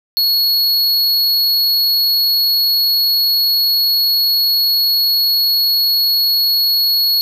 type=tone; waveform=square; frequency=4345 Hz; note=C#8; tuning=35 cents flat; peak=-12 dBFS; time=0.17-7.21 s; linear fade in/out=0 ms; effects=none